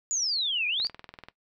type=exponential two-way sweep; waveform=sine; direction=down then up; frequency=7040 to 2378 to 4806 Hz; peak=-25 dBFS; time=0.11-0.87 s; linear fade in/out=0 ms; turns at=0.67 s
type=click train; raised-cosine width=0.3 ms; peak=-26 dBFS; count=11; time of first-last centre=0.8-1.285 s; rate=20.6 Hz
effects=noise-tail reverb RT60 0.1 s tail -17 dB re dry